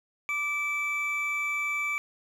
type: tone pair together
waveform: triangle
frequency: 1174.7 / 2316 Hz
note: D6 / D7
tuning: 0 / -25 cents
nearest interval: octave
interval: 1175 cents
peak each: -34 / -26 dBFS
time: 0.29-1.98 s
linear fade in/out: 0 ms
effects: none